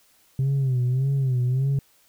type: tone with vibrato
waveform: sine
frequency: 130.9 Hz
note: C3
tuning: 1 cent sharp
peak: -17 dBFS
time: 0.39-1.79 s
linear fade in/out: 2 ms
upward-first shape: sine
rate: 1.7 Hz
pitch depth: 100 cents each way
effects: tanh soft clip ceiling -18 dBFS + white hiss -60 dBFS RMS until 2.08 s